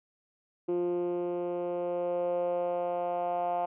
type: tone with band-pass filter sweep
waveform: 10% pulse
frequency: 175.6 Hz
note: F3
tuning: 10 cents sharp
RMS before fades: -31 dBFS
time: 0.68-3.66 s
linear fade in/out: 10 ms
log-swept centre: 350 to 720 Hz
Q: 4.4
effects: resampled to 8000 Hz